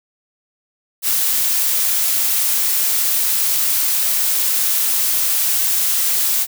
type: noise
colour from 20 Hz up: blue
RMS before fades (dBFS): -17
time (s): 1.02-6.47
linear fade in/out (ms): 50
effects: none